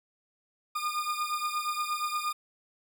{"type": "beating tone pair", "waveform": "40% pulse", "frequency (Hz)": [1212, 1220.5], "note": ["D#6", "D#6"], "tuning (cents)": [-46, -34], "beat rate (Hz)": 8.5, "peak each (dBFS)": [-31, -33], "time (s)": [0.75, 2.33], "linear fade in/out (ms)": 10, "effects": []}